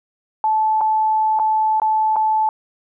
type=tone with dropouts; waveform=sine; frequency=870 Hz; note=A5; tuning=20 cents flat; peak=-14 dBFS; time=0.44-2.49 s; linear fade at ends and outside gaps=1 ms; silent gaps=0.809-0.813 / 1.39-1.397 / 1.799-1.818 / 2.159-2.165 s; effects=none